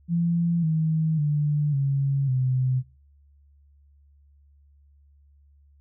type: tone with pitch steps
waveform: sine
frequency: 170 / 158.62 / 147.99 / 138.08 / 128.84 Hz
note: F3 / D#3 / D3 / C#3 / C3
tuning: -46 / +34 / +14 / -6 / -26 cents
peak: -20 dBFS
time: 0.08-2.83 s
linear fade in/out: 50 ms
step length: 550 ms
effects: noise-tail reverb RT60 0.4 s tail -25 dB re dry + added 71 Hz sine -54 dBFS peak until 5.8 s